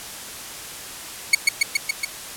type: tone with echo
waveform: sawtooth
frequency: 2219 Hz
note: C#7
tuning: 1 cent sharp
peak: -6 dBFS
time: 1.33-1.35 s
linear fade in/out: 5 ms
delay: 140 ms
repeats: 5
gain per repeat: -2 dB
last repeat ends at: 2.05 s
effects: white hiss -35 dBFS RMS until 2.36 s + low-pass 12000 Hz 12 dB/octave